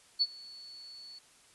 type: tone with ADSR envelope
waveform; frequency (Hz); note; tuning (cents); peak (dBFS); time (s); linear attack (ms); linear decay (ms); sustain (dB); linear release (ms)
sine; 4435; C#8; 0; -22; 0.19-1.19; 27; 43; -24; 9
effects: white hiss -61 dBFS RMS until 1.54 s + resampled to 24000 Hz